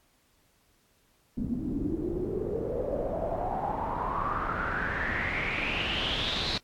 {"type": "noise with low-pass filter sweep", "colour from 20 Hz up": "pink", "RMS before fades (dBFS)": -31, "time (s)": [1.37, 6.58], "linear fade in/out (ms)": 5, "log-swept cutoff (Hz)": [230, 4200], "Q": 7.2, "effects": ["pink hiss -67 dBFS RMS until 6.63 s", "AAC 64 kbps"]}